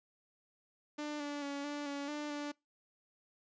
sawtooth tone with pitch steps, 297.6 / 289.8 / 282.4 / 291.4 / 283 / 296.7 / 291.9 Hz, D4 / D4 / C#4 / D4 / C#4 / D4 / D4, +23 / -23 / +32 / -13 / +36 / +18 / -10 cents, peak -34 dBFS, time 0.98-2.52 s, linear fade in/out 10 ms, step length 220 ms, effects noise-tail reverb RT60 0.2 s tail -24 dB re dry + resampled to 16000 Hz

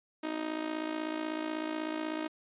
sawtooth tone with amplitude modulation, 312.2 Hz, D#4, 6 cents sharp, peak -26 dBFS, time 0.23-2.28 s, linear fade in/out 10 ms, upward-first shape sine, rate 56.2 Hz, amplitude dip 75%, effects resampled to 8000 Hz

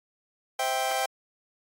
sawtooth chord, C major, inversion none, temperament just, 523.3 / 654.1 / 784.9 Hz, C5 / E5 / G5, 0 / -14 / +2 cents, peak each -29 / -28 / -23 dBFS, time 0.59-1.06 s, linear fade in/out 5 ms, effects AAC 48 kbps

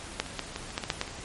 clicks, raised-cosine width 0.2 ms, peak -8 / -22 / -13 / -16 / -27 / -24 / -11 / -15 / -8 / -10 / -23 dBFS, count 11, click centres 0.2 / 0.263 / 0.393 / 0.561 / 0.628 / 0.705 / 0.779 / 0.838 / 0.902 / 1.014 / 1.078 s, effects pink hiss -42 dBFS RMS until 1.24 s + MP3 48 kbps

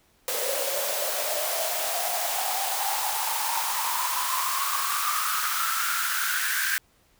white noise with high-pass filter sweep, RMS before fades -27 dBFS, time 0.28-6.78 s, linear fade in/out 0 ms, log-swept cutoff 510 to 1600 Hz, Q 9.1, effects pink hiss -63 dBFS RMS until 7.19 s

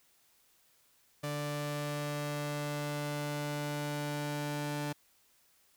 sawtooth tone pair together, 146.83 / 293.7 Hz, D3 / D4, 0 / 0 cents, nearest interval octave, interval 1200 cents, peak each -32 / -32 dBFS, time 1.23-4.93 s, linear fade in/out 10 ms, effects white hiss -68 dBFS RMS until 5.76 s

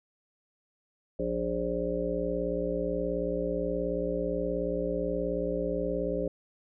harmonic tone, 58.6 Hz, A#1, 10 cents sharp, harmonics 1 / 3 / 5 / 7 / 9 / 10, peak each -38 / -36 / -36 / -34 / -32 / -37 dBFS, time 1.19-6.28 s, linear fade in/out 5 ms, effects none

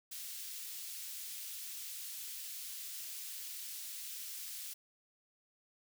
white high-pass noise, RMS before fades -45 dBFS, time 0.11-4.74 s, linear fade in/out 10 ms, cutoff 2900 Hz, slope 12 dB/octave, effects none

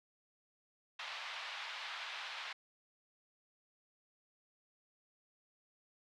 white band-pass noise, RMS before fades -45 dBFS, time 0.99-2.53 s, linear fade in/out 5 ms, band 760 to 3700 Hz, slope 24 dB/octave, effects none

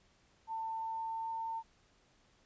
sine tone with pitch glide, 895 to 903.8 Hz, A5 to A5, +29 to +46 cents, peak -36 dBFS, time 0.47-1.63 s, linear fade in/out 50 ms, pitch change +17 cents, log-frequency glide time 0.72-1.48 s, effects pink hiss -69 dBFS RMS until 2.45 s + resampled to 16000 Hz

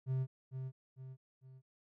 triangle tone with echo, 130.81 Hz, C3, in tune, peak -30 dBFS, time 0.06-0.27 s, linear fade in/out 50 ms, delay 450 ms, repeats 3, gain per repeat -7 dB, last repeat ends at 1.62 s, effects none

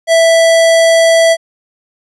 square tone, 659.3 Hz, E5, in tune, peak -6 dBFS, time 0.07-1.37 s, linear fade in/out 50 ms, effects resampled to 24000 Hz

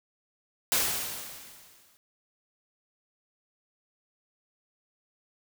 white noise with exponential decay, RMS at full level -24 dBFS, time 0.72-1.97 s, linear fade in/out 0 ms, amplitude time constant 270 ms, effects none

